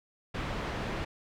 pink low-pass noise, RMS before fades -35 dBFS, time 0.34-1.05 s, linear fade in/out 10 ms, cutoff 2700 Hz, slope 12 dB/octave, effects none

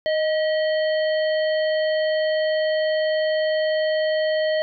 harmonic tone with a mistuned harmonic, 622.3 Hz, D#5, in tune, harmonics 1 / 3 / 5 / 7, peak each -19 / -29 / -33 / -36 dBFS, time 0.06-4.62 s, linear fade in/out 0 ms, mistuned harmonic 3, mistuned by +48 cents, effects none

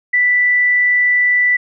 sine tone, 1975.5 Hz, B6, in tune, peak -10 dBFS, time 0.13-1.57 s, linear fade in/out 10 ms, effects none

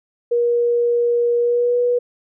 sine tone with pitch glide, 476.4 to 487 Hz, A#4 to B4, +38 to -24 cents, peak -14 dBFS, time 0.31-1.99 s, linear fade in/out 10 ms, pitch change +38 cents, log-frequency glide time 1.39-1.78 s, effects none

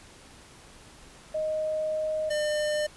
sine / square tone pair in turn, 622.3 / 602.1 Hz, D#5 / D5, 0 / +43 cents, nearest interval minor second, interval 57 cents, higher first, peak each -26 dBFS, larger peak neither, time 1.34-2.3 / 2.3-2.87 s, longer first, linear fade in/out 10 ms, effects pink hiss -51 dBFS RMS until 2.96 s + resampled to 24000 Hz

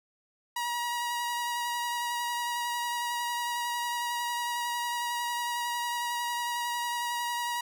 sawtooth tone with vibrato, 957 Hz, A#5, 45 cents sharp, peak -26 dBFS, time 0.56-7.61 s, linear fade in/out 5 ms, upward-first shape sine, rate 11 Hz, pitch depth 14 cents each way, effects none

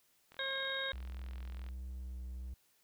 click train, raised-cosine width 0.3 ms, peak -39 dBFS, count 59, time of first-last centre 0.32-1.688 s, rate 42.4 Hz
harmonic tone, 538 Hz, C5, 48 cents sharp, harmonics 1 / 2 / 3 / 4 / 6 / 7, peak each -43 / -48 / -39 / -47 / -48 / -40 dBFS, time 0.39-0.92 s, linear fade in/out 2 ms
triangle tone with vibrato, 63 Hz, B1, 35 cents sharp, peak -39 dBFS, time 0.93-2.54 s, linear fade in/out 5 ms, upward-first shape sine, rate 1.3 Hz, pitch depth 17 cents each way
effects white hiss -72 dBFS RMS until 2.83 s

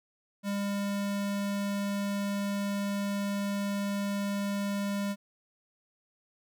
square tone, 201 Hz, G3, 44 cents sharp, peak -30 dBFS, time 0.43-5.16 s, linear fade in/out 50 ms, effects none

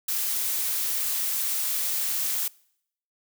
blue noise, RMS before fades -27 dBFS, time 0.08-2.48 s, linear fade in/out 5 ms, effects noise-tail reverb RT60 0.7 s tail -24 dB re dry

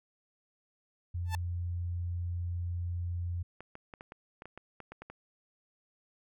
sine tone, 87.31 Hz, F2, in tune, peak -32 dBFS, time 1.14-3.43 s, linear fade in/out 10 ms
sawtooth tone with exponential growth, 880 Hz, A5, in tune, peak -27 dBFS, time 1.25-1.35 s, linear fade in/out 1 ms, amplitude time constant 20 ms
clicks, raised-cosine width 0.5 ms, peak -30 dBFS, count 12, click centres 3.606 / 3.754 / 3.938 / 4.009 / 4.121 / 4.421 / 4.456 / 4.576 / 4.803 / 4.92 / 5.02 / 5.1 s
effects none

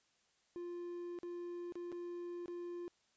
triangle tone with dropouts, 349.2 Hz, F4, in tune, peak -40 dBFS, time 0.56-2.88 s, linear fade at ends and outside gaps 0 ms, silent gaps 1.188-1.232 / 1.723-1.755 / 1.918-1.925 / 2.459-2.481 s, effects white hiss -75 dBFS RMS until 3.16 s + resampled to 16000 Hz

